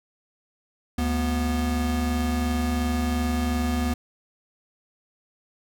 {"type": "tone pair together", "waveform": "square", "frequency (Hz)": [73.42, 243.1], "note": ["D2", "B3"], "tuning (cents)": [0, -27], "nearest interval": "octave + major sixth", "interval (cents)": 2073, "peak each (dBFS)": [-26, -26], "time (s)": [0.98, 3.94], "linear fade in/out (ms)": 5, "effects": []}